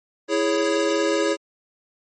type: chord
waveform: square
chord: C# minor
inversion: first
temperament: equal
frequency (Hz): 329.6 / 415.3 / 554.4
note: E4 / G#4 / C#5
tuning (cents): 0 / 0 / 0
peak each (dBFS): -24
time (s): 0.28-1.37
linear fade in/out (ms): 50
effects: MP3 32 kbps